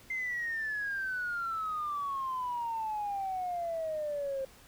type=exponential sweep; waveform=sine; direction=down; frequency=2093 to 529 Hz; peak=-31 dBFS; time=0.1-4.45 s; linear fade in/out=5 ms; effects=tanh soft clip ceiling -27 dBFS + pink hiss -57 dBFS RMS until 4.67 s